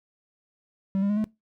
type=tone with pitch steps; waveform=triangle; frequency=193.3 / 200.3 / 207.7 / 215.2 Hz; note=G3 / G3 / G#3 / A3; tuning=-24 / +38 / 0 / -38 cents; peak=-20 dBFS; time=0.95-1.242 s; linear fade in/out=0 ms; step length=73 ms; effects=noise-tail reverb RT60 0.2 s tail -21 dB re dry